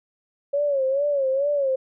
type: tone with vibrato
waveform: sine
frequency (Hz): 554.4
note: C#5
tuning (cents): 0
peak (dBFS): -19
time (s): 0.53-1.76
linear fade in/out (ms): 10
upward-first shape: sine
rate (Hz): 2.3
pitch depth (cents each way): 96
effects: none